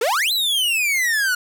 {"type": "exponential two-way sweep", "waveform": "45% pulse", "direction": "up then down", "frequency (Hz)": [415.3, 4116, 1432], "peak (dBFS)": -17, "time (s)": [0.01, 1.35], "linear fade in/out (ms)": 5, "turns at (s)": 0.32, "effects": []}